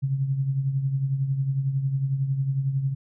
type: tone with tremolo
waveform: sine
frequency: 135.9 Hz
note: C#3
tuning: 34 cents flat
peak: -19 dBFS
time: 0.02-2.95 s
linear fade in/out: 20 ms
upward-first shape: triangle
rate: 11 Hz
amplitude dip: 65%
effects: none